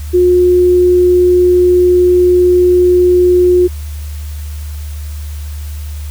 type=tone; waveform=sine; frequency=358.9 Hz; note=F4; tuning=47 cents sharp; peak=-5 dBFS; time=0.13-3.68 s; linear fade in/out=20 ms; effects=added 74 Hz sine -20 dBFS peak until 6.1 s + white hiss -37 dBFS RMS until 6.1 s